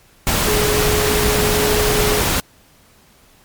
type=tone in noise; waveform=sine; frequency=420.7 Hz; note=G#4; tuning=22 cents sharp; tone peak=-18 dBFS; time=0.47-2.2 s; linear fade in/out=0 ms; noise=pink; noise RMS=-17 dBFS; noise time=0.27-2.4 s; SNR=-4 dB; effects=pink hiss -51 dBFS RMS until 3.44 s + MP3 96 kbps